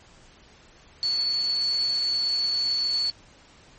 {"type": "tone in noise", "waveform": "sine", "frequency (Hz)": 4435, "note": "C#8", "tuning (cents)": 0, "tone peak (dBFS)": -22, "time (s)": [1.03, 3.1], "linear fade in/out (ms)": 0, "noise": "white", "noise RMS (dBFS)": -40, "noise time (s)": [1.03, 3.1], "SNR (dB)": 15, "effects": ["pink hiss -53 dBFS RMS until 3.78 s", "MP3 32 kbps"]}